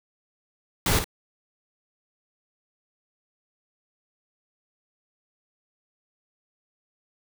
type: noise with echo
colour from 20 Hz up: pink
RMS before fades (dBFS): -22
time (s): 0.86-0.99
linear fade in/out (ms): 2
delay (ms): 53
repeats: 1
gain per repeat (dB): -8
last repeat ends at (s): 1.043
effects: none